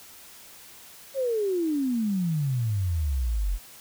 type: exponential sweep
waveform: sine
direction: down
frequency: 557 to 42.53 Hz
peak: -23 dBFS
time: 1.14-3.59 s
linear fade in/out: 50 ms
effects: white hiss -48 dBFS RMS until 3.8 s